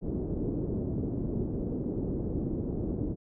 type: low-pass noise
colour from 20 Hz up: white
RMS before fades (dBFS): -32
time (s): 0.01-3.16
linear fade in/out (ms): 50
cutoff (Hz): 370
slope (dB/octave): 24
effects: none